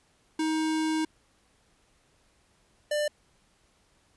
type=tone pair in turn; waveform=square; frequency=315 / 594.6 Hz; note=D#4 / D5; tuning=+21 / +21 cents; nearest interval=major seventh; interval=1100 cents; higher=second; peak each=-26 dBFS; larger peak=neither; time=0.39-1.05 / 2.91-3.08 s; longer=first; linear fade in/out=5 ms; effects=pink hiss -66 dBFS RMS until 4.16 s + resampled to 24000 Hz